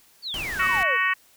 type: exponential sweep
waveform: sine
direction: down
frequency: 4699 to 438.5 Hz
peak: -28 dBFS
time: 0.22-0.98 s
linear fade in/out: 50 ms
type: noise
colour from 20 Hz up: pink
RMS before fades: -36 dBFS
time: 0.34-0.83 s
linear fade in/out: 0 ms
type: harmonic tone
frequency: 373.7 Hz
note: F#4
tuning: 17 cents sharp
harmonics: 3 / 4 / 5 / 6 / 7 / 8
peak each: -26 / -30 / -22 / -30 / -29 / -37 dBFS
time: 0.59-1.14 s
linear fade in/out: 10 ms
effects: white hiss -57 dBFS RMS until 1.36 s